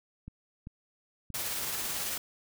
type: clicks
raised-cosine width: 5 ms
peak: -30 dBFS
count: 3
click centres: 0.28 / 0.671 / 1.303 s
type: noise with tremolo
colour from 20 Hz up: white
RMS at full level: -33 dBFS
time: 1.34-2.18 s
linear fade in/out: 5 ms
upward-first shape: triangle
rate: 18 Hz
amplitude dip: 30%
effects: none